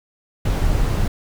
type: noise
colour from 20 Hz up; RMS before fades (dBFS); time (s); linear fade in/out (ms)
brown; -18; 0.45-1.08; 5
effects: none